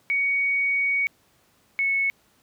sine tone pair in turn, 2240 / 2204 Hz, C#7 / C#7, +18 / -11 cents, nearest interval unison, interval 29 cents, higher first, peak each -20 dBFS, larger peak neither, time 0.1-1.07 / 1.79-2.1 s, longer first, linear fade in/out 0 ms, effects pink hiss -62 dBFS RMS until 2.42 s + high-pass 80 Hz 12 dB/octave

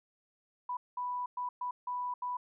sine tone bursts at uneven times, 987.8 Hz, B5, in tune, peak -33 dBFS, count 6, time 0.69-0.77 / 0.97-1.26 / 1.37-1.49 / 1.61-1.71 / 1.87-2.14 / 2.22-2.37 s, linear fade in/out 5 ms, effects none

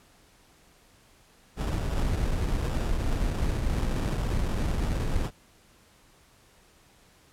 brown noise with sample-and-hold, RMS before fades -27 dBFS, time 1.56-5.31 s, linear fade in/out 50 ms, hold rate 2100 Hz, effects pink hiss -59 dBFS RMS until 7.32 s + low-pass 12000 Hz 12 dB/octave

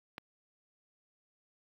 click, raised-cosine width 0.3 ms, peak -24 dBFS, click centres 0.181 s, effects high-pass 80 Hz 12 dB/octave + 9-bit

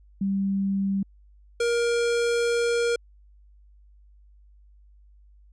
sine / square tone pair in turn, 196 / 471.4 Hz, G3 / A#4, 0 / +19 cents, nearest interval octave + minor third, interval 1519 cents, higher second, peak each -22 dBFS, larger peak neither, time 0.21-1.03 / 1.6-2.96 s, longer second, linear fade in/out 5 ms, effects added 50 Hz sine -51 dBFS peak until 5.52 s + resampled to 22050 Hz

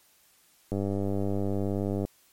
click train, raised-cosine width 2 ms, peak -17 dBFS, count 133, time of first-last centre 0.72-2.051 s, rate 99.2 Hz, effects white hiss -62 dBFS RMS until 2.32 s + MP3 64 kbps

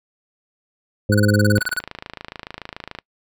harmonic tone, 103.83 Hz, G#2, in tune, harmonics 1 / 2 / 3 / 4 / 5, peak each -16 / -19 / -23 / -26 / -23 dBFS, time 1.09-1.59 s, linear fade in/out 5 ms
square tone bursts, 1480 Hz, F#6, in tune, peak -19 dBFS, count 13, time 1.12-1.793 s, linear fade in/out 5 ms, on 25 ms, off 29 ms
click train, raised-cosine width 0.3 ms, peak -15 dBFS, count 39, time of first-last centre 1.58-2.987 s, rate 27 Hz
effects noise-tail reverb RT60 0.1 s tail -25 dB re dry

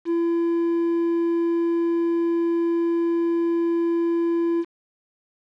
triangle tone with quantisation, 337.6 Hz, E4, 41 cents sharp, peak -17 dBFS, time 0.05-4.65 s, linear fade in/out 50 ms, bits 7, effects low-pass 3000 Hz 12 dB/octave

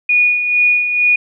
sine tone with tremolo, 2455 Hz, D#7, 24 cents flat, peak -8 dBFS, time 0.09-1.16 s, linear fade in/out 5 ms, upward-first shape sine, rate 2.2 Hz, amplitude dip 55%, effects none

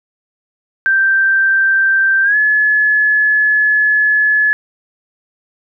sine tone with pitch glide, 1568 to 1709.9 Hz, G6 to A6, 0 to -50 cents, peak -9 dBFS, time 0.86-4.53 s, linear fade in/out 0 ms, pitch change +150 cents, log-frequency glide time 2.23-2.36 s, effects none

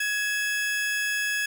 40% pulse tone pair together, 1674 / 2599 Hz, G#6 / E7, +13 / -25 cents, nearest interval minor sixth, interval 762 cents, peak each -25 / -30 dBFS, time 0-1.46 s, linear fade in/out 5 ms, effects none

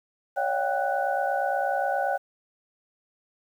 sine tone cluster, 559 / 607 / 716 / 785 / 1485 Hz, C#5 / D#5 / F5 / G5 / F#6, +14 / -43 / +43 / +2 / +6 cents, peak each -29 / -35 / -30 / -27 / -32 dBFS, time 0.36-2.18 s, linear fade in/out 20 ms, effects 9-bit

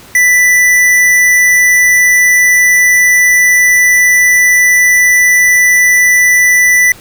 sine tone with hard clipping, 1981 Hz, B6, 5 cents sharp, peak -6 dBFS, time 0.15-6.92 s, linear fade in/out 2 ms, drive 15 dB, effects pink hiss -36 dBFS RMS until 7 s

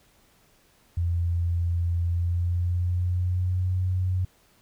sine tone with pitch glide, 85.8 to 91.96 Hz, F2 to F#2, -30 to -10 cents, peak -22 dBFS, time 0.97-4.25 s, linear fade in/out 5 ms, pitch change +120 cents, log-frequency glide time 2.05-3.74 s, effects pink hiss -61 dBFS RMS until 4.61 s

